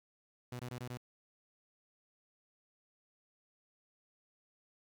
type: tone bursts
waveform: sawtooth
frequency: 123.47 Hz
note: B2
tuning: in tune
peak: -37 dBFS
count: 5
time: 0.52-0.974 s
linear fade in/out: 5 ms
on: 74 ms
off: 21 ms
effects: 11-bit